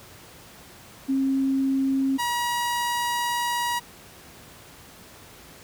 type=tone pair in turn; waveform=sine / sawtooth; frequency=269 / 958.6 Hz; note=C4 / A#5; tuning=+48 / +48 cents; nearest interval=octave + minor seventh; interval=2200 cents; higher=second; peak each=-20 dBFS; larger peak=neither; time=1.08-2.18 / 2.18-3.8 s; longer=second; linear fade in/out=20 ms; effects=pink hiss -47 dBFS RMS until 5.63 s + high-pass 60 Hz 12 dB/octave